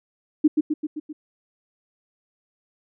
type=tone with echo; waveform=sine; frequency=304.5 Hz; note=D#4; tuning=37 cents flat; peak=-11 dBFS; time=0.44-0.48 s; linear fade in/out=10 ms; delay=130 ms; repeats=5; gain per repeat=-4 dB; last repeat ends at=1.13 s; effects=none